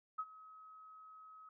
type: tone with ADSR envelope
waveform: sine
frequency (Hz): 1276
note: D#6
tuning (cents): +43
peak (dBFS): -35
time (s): 0.18-1.49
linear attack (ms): 13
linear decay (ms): 51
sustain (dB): -19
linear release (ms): 3
effects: none